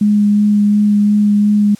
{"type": "tone with vibrato", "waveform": "sine", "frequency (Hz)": 207.2, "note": "G#3", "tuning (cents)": -4, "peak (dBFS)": -8, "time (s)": [0.01, 1.75], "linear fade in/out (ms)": 5, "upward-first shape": "sine", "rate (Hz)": 2.8, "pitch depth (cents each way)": 11, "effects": ["white hiss -44 dBFS RMS until 1.79 s", "low-pass 10000 Hz 12 dB/octave"]}